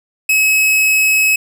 45% pulse tone, 2567 Hz, E7, 47 cents flat, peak -10 dBFS, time 0.29-1.36 s, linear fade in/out 5 ms, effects none

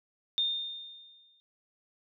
sine tone with exponential decay, 3636 Hz, A#7, 44 cents flat, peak -24 dBFS, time 0.38-1.4 s, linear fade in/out 0 ms, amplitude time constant 220 ms, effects none

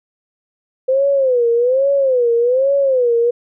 sine tone with vibrato, 511 Hz, C5, 41 cents flat, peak -11 dBFS, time 0.88-3.31 s, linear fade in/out 10 ms, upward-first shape sine, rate 1.2 Hz, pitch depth 160 cents each way, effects none

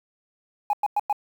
sine tone bursts, 830.6 Hz, G#5, in tune, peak -17 dBFS, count 4, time 0.7-1.128 s, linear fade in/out 2 ms, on 32 ms, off 100 ms, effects tanh soft clip ceiling -17 dBFS + 8-bit

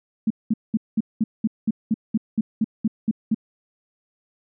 sine tone bursts, 220 Hz, A3, in tune, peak -16 dBFS, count 14, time 0.27-3.346 s, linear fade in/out 5 ms, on 34 ms, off 200 ms, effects none

